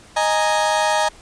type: chord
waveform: 35% pulse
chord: D# suspended fourth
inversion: none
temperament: equal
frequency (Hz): 622.3 / 830.6 / 932.3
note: D#5 / G#5 / A#5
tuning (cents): 0 / 0 / 0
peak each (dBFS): -19 / -19 / -19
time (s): 0.16-1.09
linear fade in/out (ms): 10
effects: pink hiss -46 dBFS RMS until 1.21 s + resampled to 22050 Hz